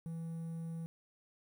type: tone with quantisation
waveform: triangle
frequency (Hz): 164.81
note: E3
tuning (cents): 0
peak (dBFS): -37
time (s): 0.06-0.86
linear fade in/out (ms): 0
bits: 11
effects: none